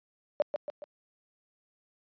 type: tone with echo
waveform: sine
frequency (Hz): 587.3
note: D5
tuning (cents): 0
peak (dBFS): -21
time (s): 0.4-0.42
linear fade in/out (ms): 0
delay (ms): 140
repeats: 3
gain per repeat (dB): -6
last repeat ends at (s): 0.84
effects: high-pass 200 Hz 12 dB/octave + resampled to 11025 Hz